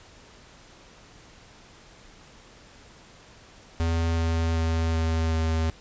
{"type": "tone with pitch steps", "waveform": "square", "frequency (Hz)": [82.8, 82.28, 81.75, 81.24, 80.72], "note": ["E2", "E2", "E2", "E2", "E2"], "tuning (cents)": [8, -3, -14, -25, -36], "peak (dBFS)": -23, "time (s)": [3.8, 5.7], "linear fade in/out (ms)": 0, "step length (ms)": 380, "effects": ["pink hiss -51 dBFS RMS until 5.8 s", "resampled to 16000 Hz"]}